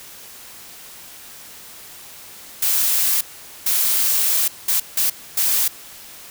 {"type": "noise bursts at uneven times", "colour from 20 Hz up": "blue", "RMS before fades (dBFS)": -18, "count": 5, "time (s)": [[2.62, 3.21], [3.66, 4.48], [4.68, 4.8], [4.97, 5.1], [5.37, 5.68]], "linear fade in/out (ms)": 5, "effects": ["white hiss -40 dBFS RMS until 6.3 s"]}